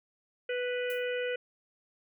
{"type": "harmonic tone", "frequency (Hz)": 493.9, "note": "B4", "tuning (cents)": 0, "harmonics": [1, 3, 4, 5, 6], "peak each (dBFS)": [-31, -39, -42, -42, -44], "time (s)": [0.49, 1.36], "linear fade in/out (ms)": 5}
{"type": "noise with exponential decay", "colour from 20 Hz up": "violet", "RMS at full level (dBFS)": -42, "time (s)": [0.9, 1.08], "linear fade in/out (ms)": 0, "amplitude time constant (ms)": 37}
{"effects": []}